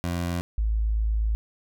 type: tone pair in turn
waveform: 20% pulse / sine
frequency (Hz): 86.8 / 54.13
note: F2 / A1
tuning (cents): -10 / -28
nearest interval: minor sixth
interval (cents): 818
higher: first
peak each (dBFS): -21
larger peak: neither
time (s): 0.04-0.41 / 0.58-1.35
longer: second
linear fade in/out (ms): 0
effects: none